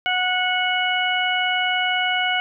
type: harmonic tone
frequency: 734 Hz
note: F#5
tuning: 14 cents flat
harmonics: 1 / 2 / 3 / 4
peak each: -24 / -24 / -24 / -24 dBFS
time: 0.06-2.4 s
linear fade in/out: 0 ms
effects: none